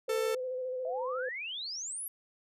sine tone with vibrato, 510 Hz, C5, 44 cents flat, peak -33 dBFS, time 0.08-1.29 s, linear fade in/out 5 ms, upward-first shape square, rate 14 Hz, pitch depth 22 cents each way
45% pulse tone, 443.8 Hz, A4, 15 cents sharp, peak -30 dBFS, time 0.09-0.35 s, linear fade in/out 5 ms
sine exponential sweep, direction up, 620 to 11760 Hz, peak -36 dBFS, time 0.85-2.08 s, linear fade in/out 2 ms
effects resampled to 32000 Hz

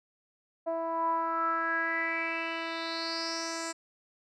10% pulse tone with low-pass filter sweep, 329.6 Hz, E4, in tune, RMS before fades -32 dBFS, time 0.66-3.73 s, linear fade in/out 20 ms, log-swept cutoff 720 to 7400 Hz, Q 6.4, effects none

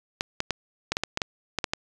clicks, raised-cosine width 0.2 ms, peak -8 dBFS, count 11, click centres 0.209 / 0.404 / 0.507 / 0.92 / 0.969 / 1.036 / 1.174 / 1.218 / 1.587 / 1.642 / 1.735 s, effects resampled to 24000 Hz + 8-bit

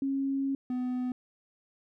sine / triangle tone pair in turn, 272.8 / 250.8 Hz, C#4 / B3, -28 / +27 cents, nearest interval minor second, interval 145 cents, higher first, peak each -27 dBFS, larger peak neither, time 0.02-0.55 / 0.7-1.12 s, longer first, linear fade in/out 2 ms, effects none

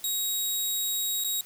10% pulse tone with dropouts, 3800 Hz, A#7, 33 cents sharp, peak -19 dBFS, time 0.04-1.41 s, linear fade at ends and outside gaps 2 ms, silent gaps 1.239-1.245 s, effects white hiss -50 dBFS RMS until 1.45 s

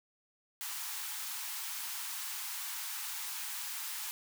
white high-pass noise, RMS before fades -40 dBFS, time 0.61-4.11 s, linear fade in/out 0 ms, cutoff 790 Hz, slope 96 dB/octave, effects none

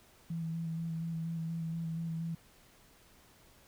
sine tone with vibrato, 164.4 Hz, E3, 4 cents flat, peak -34 dBFS, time 0.3-2.35 s, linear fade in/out 5 ms, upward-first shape square, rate 4.2 Hz, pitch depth 17 cents each way, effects pink hiss -62 dBFS RMS until 3.67 s

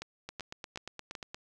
two click trains, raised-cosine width 0.2 ms, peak -22 / -23 dBFS, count 4 / 10, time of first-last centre 0.02-1.152 / 0.29-1.345 s, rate 2.65 / 8.53 Hz, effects none

